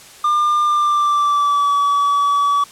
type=tone with pitch glide; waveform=triangle; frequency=1200 to 1142.5 Hz; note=D6 to D6; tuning=+37 to -48 cents; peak=-11 dBFS; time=0.24-2.64 s; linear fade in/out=5 ms; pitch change=-85 cents; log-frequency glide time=0.64-1.73 s; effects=white hiss -41 dBFS RMS until 2.71 s + low-pass 10000 Hz 12 dB/octave